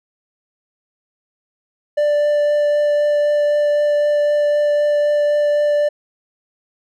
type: tone with vibrato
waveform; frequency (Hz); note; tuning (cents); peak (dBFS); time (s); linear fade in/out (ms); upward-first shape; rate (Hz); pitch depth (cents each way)
triangle; 589; D5; +5; -11; 1.97-5.89; 10; triangle; 3.9; 8
effects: none